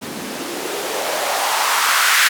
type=noise with band-pass filter sweep; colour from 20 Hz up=blue; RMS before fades=-19 dBFS; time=0.01-2.29 s; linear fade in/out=20 ms; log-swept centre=200 to 1700 Hz; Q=2.3; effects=none